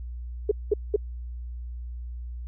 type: tone bursts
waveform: sine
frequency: 415.3 Hz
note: G#4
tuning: in tune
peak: -17 dBFS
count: 3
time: 0.49-0.962 s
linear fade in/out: 5 ms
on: 24 ms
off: 200 ms
effects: added 60 Hz sine -33 dBFS peak until 2.47 s